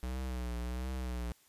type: tone with vibrato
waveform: square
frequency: 62 Hz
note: B1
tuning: 7 cents sharp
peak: -36 dBFS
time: 0.03-1.32 s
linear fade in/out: 0 ms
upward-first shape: triangle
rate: 1.4 Hz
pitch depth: 85 cents each way
effects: white hiss -66 dBFS RMS until 1.48 s + resampled to 32000 Hz